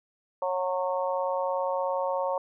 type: harmonic tone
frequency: 183 Hz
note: F#3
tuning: 19 cents flat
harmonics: 3 / 4 / 5 / 6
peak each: -28 / -35 / -31 / -35 dBFS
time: 0.42-2.38 s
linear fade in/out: 2 ms
effects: none